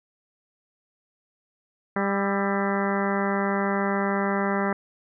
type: harmonic tone with a mistuned harmonic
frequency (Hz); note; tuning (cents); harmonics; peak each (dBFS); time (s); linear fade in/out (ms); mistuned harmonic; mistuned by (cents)
198.5; G3; +22; 1 / 2 / 3 / 4 / 5 / 6 / 7 / 8 / 9 / 10; -26 / -29 / -31 / -32 / -33 / -34 / -34 / -35 / -36 / -36; 1.96-4.73; 2; 7; -59
effects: none